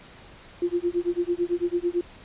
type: tone with tremolo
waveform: sine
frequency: 349.2 Hz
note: F4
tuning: in tune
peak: -19 dBFS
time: 0.62-2.01 s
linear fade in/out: 2 ms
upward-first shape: sine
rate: 9 Hz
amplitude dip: 100%
effects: pink hiss -48 dBFS RMS until 2.24 s + resampled to 8000 Hz